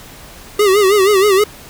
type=tone with vibrato; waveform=square; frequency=398.2 Hz; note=G4; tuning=27 cents sharp; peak=-9 dBFS; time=0.59-1.44 s; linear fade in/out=5 ms; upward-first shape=sine; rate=6.3 Hz; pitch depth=110 cents each way; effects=pink hiss -37 dBFS RMS until 1.69 s